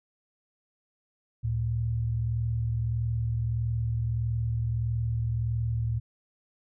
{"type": "tone pair together", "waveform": "sine", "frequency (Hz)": [72.31, 113.9], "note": ["D2", "A#2"], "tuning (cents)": [-26, -40], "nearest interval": "minor sixth", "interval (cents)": 786, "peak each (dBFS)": [-33, -26], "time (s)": [1.43, 6], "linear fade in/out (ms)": 20, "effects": []}